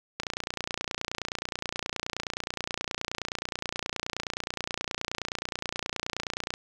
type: click train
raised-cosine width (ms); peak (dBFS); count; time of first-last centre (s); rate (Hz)
0.2; -13; 188; 0.2-6.539; 29.5
effects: none